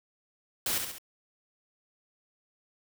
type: noise with echo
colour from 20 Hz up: white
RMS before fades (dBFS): -30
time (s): 0.66-0.78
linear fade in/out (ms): 2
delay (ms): 68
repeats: 3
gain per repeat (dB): -5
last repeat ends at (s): 0.984
effects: none